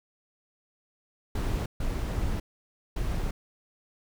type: noise bursts at uneven times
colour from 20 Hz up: brown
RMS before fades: -29 dBFS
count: 3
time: 1.35-1.66 / 1.8-2.4 / 2.96-3.31 s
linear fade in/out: 5 ms
effects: none